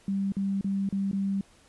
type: tone with dropouts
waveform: sine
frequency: 196.2 Hz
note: G3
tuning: 2 cents sharp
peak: -25 dBFS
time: 0.08-1.41 s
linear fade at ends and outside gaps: 2 ms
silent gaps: 0.321-0.367 / 0.611-0.644 / 0.89-0.925 / 1.114-1.13 s
effects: pink hiss -59 dBFS RMS until 1.68 s + resampled to 24000 Hz